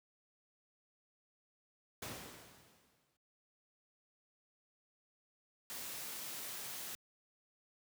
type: noise with exponential decay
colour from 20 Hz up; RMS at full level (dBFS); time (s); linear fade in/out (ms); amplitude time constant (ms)
pink; -42; 2.02-3.17; 5; 250
type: noise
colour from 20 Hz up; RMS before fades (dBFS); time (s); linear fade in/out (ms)
white; -45; 5.7-6.95; 0
effects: high-pass 100 Hz 12 dB/octave